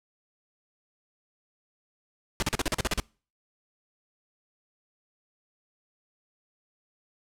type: noise bursts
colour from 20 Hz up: pink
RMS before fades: -26 dBFS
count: 10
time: 2.4-3 s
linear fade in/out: 0 ms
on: 24 ms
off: 40 ms
effects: noise-tail reverb RT60 0.4 s tail -26 dB re dry + low-pass 10000 Hz 12 dB/octave